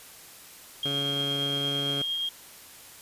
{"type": "tone with tremolo", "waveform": "sine", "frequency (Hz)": 3234, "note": "G#7", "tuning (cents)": -47, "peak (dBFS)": -26, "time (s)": [0.83, 2.29], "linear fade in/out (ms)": 2, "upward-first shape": "triangle", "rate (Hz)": 8.7, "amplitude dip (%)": 25}
{"type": "tone", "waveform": "15% pulse", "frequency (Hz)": 140.8, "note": "C#3", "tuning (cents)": 27, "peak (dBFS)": -25, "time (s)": [0.85, 2.02], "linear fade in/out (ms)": 5}
{"effects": ["white hiss -48 dBFS RMS until 3.01 s", "resampled to 32000 Hz"]}